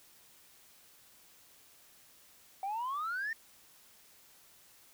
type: exponential sweep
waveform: sine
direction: up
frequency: 757 to 1850 Hz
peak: -32 dBFS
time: 2.63-3.33 s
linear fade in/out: 2 ms
effects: tanh soft clip ceiling -31 dBFS + white hiss -61 dBFS RMS until 4.93 s